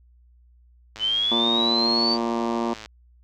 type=click train; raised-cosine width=0.2 ms; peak=-21 dBFS; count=208; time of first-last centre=0.96-2.859 s; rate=109 Hz
type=linear sweep; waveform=sine; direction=up; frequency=3000 to 4632 Hz; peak=-20 dBFS; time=0.99-2.18 s; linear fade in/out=50 ms
type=harmonic tone; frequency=116.8 Hz; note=A#2; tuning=4 cents sharp; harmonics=2 / 3 / 4 / 5 / 6 / 7 / 8 / 9 / 10; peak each=-26 / -28 / -35 / -34 / -34 / -37 / -32 / -36 / -37 dBFS; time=1.31-2.74 s; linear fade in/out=10 ms
effects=added 60 Hz sine -52 dBFS peak until 3.23 s